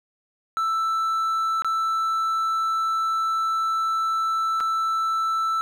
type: tone with dropouts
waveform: triangle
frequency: 1324 Hz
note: E6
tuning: 7 cents sharp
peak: -19 dBFS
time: 0.57-5.61 s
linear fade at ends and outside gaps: 0 ms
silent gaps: 1.621-1.646 / 4.603-4.607 s
effects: none